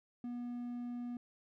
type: tone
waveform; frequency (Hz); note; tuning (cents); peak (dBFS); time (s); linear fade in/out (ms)
triangle; 242.3; B3; -33; -37; 0.24-1.17; 2
effects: none